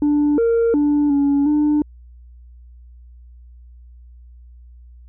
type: tone with pitch steps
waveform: sine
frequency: 293.8 / 462.4 / 292.8 / 282.7 / 298 Hz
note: D4 / A#4 / D4 / C#4 / D4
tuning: +1 / -14 / -5 / +34 / +25 cents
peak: -11 dBFS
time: 0.02-1.82 s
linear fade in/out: 2 ms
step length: 360 ms
effects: tanh soft clip ceiling -12 dBFS + added 60 Hz sine -40 dBFS peak until 5.08 s